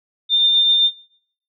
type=tone with tremolo; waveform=sine; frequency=3606 Hz; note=A7; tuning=42 cents sharp; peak=-11 dBFS; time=0.29-0.91 s; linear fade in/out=50 ms; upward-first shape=triangle; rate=7.7 Hz; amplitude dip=30%; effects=noise-tail reverb RT60 0.6 s tail -18 dB re dry